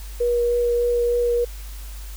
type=tone with vibrato; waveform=sine; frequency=479.1 Hz; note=A#4; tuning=47 cents sharp; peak=-17 dBFS; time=0.2-1.45 s; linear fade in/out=10 ms; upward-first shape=triangle; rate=3.3 Hz; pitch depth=12 cents each way; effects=added 50 Hz sine -32 dBFS peak until 2.16 s + white hiss -44 dBFS RMS until 2.16 s